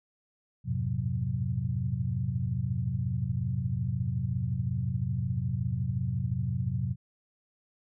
sine tone cluster, 84.9 / 101.8 / 113.4 / 127.3 / 179.6 Hz, F2 / G#2 / A#2 / C3 / F3, -48 / -34 / -47 / -47 / +49 cents, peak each -37 / -34 / -39 / -30 / -36 dBFS, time 0.64-6.96 s, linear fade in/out 50 ms, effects none

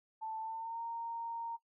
sine tone with pitch glide, 883 to 925.3 Hz, A5 to A#5, +6 to -13 cents, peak -38 dBFS, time 0.21-1.57 s, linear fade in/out 20 ms, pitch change +81 cents, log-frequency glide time 0.4-0.81 s, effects noise-tail reverb RT60 0.1 s tail -18 dB re dry

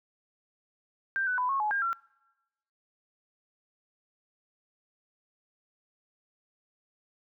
sine tone with pitch steps, 1576 / 1495 / 999 / 1092 / 847 / 1607 / 1363 Hz, G6 / F#6 / B5 / C#6 / G#5 / G6 / F6, +9 / +17 / +20 / -26 / +34 / +43 / -43 cents, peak -26 dBFS, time 1.16-1.93 s, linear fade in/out 0 ms, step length 110 ms, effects noise-tail reverb RT60 1.0 s tail -25 dB re dry

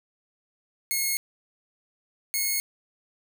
5% pulse tone pair in turn, 2168 / 2178 Hz, C#7 / C#7, -39 / -31 cents, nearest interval unison, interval 8 cents, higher second, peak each -14 dBFS, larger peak neither, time 0.91-1.17 / 2.34-2.6 s, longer neither, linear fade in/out 0 ms, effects none

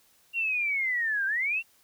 sine linear two-way sweep, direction down then up, 2780 to 1545 to 2780 Hz, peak -25 dBFS, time 0.33-1.63 s, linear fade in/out 50 ms, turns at 1.26 s, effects white hiss -63 dBFS RMS until 1.83 s

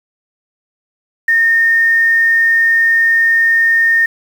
sine tone with quantisation, 1830 Hz, A#6, 32 cents flat, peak -8 dBFS, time 1.28-4.06 s, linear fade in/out 5 ms, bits 6, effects none

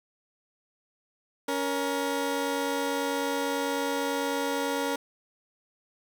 20% pulse tone pair together, 280 / 470.9 Hz, C#4 / A#4, +18 / +18 cents, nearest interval major sixth, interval 900 cents, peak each -25 dBFS, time 1.48-4.96 s, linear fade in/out 5 ms, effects 10-bit

